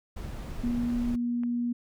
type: noise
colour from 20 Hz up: brown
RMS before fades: -36 dBFS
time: 0.16-1.16 s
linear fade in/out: 10 ms
type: tone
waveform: sine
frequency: 240 Hz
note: B3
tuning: 49 cents flat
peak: -26 dBFS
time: 0.63-1.73 s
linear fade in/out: 10 ms
type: clicks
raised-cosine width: 0.5 ms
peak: -33 / -32 dBFS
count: 2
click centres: 0.902 / 1.435 s
effects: none